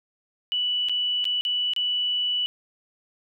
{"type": "tone with dropouts", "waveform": "sine", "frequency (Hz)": 2960, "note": "F#7", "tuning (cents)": 0, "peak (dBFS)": -22, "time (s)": [0.52, 2.46], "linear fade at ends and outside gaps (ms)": 0, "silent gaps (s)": [[0.886, 0.895], [1.243, 1.253], [1.41, 1.451], [1.735, 1.763]], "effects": []}